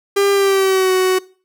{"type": "tone with pitch glide", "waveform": "45% pulse", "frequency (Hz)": [399.2, 372.5], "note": ["G4", "F#4"], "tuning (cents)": [32, 12], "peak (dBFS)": -12, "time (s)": [0.16, 1.19], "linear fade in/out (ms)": 10, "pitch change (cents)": -120, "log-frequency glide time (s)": [0.32, 0.92], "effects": ["noise-tail reverb RT60 0.4 s tail -22 dB re dry"]}